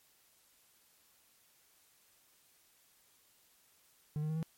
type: tone with pitch steps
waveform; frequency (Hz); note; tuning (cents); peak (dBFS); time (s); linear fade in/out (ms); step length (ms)
triangle; 150.4 / 153.92 / 157.51 / 161.19; D3 / D#3 / D#3 / E3; +42 / -18 / +22 / -38; -31; 4.16-4.428; 0; 67
effects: white hiss -68 dBFS RMS until 4.57 s + MP3 64 kbps

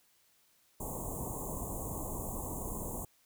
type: band-stop noise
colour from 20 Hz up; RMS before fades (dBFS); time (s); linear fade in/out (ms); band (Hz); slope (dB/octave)
pink; -39; 0.8-3.05; 5; 1100 to 6700; 96
effects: white hiss -69 dBFS RMS until 3.25 s

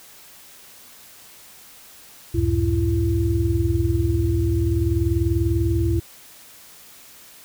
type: tone cluster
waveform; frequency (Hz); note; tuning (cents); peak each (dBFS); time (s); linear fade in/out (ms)
sine; 69.4 / 89.2 / 109.7 / 336.6; C#2 / F2 / A2 / E4; +3 / +37 / -5 / +36; -23; 2.34-6; 10
effects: white hiss -46 dBFS RMS until 7.44 s

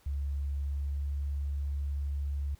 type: tone with pitch glide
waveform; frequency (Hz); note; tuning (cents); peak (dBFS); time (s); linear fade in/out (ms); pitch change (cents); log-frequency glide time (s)
sine; 70.3 to 70.83; C#2 to C#2; +25 to +38; -30; 0.06-2.55; 5; +13; 0.6-1.07
effects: pink hiss -64 dBFS RMS until 2.59 s

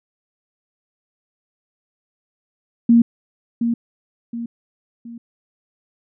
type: tone with echo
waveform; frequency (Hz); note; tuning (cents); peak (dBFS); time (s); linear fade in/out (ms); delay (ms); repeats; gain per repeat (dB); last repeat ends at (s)
sine; 233.8; A#3; +5; -8; 2.89-3.02; 5; 720; 3; -8; 5.18
effects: none

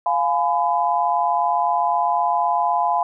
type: chord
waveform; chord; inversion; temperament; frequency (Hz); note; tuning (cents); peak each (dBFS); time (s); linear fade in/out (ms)
sine; F diminished; none; just; 698.5 / 838.1 / 1005.8; F5 / Ab5 / Cb6; 0 / +16 / +31; -21; 0.06-3.03; 2
effects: none

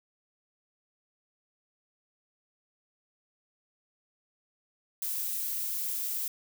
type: noise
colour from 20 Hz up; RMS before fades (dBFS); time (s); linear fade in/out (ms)
violet; -33; 5.02-6.28; 2
effects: none

